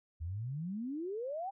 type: exponential sweep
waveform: sine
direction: up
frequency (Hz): 76.4 to 810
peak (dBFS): -36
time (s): 0.2-1.51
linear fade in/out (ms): 20
effects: none